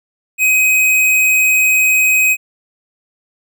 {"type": "tone", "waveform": "square", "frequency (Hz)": 2522, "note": "D#7", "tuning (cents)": 23, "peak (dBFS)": -10, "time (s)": [0.38, 2.37], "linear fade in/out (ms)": 50, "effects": []}